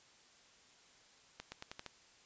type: accelerating click train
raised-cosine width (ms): 0.2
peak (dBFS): -27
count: 6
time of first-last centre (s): 1.4-1.863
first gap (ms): 120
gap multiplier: 0.87
effects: white hiss -64 dBFS RMS until 2.25 s + resampled to 16000 Hz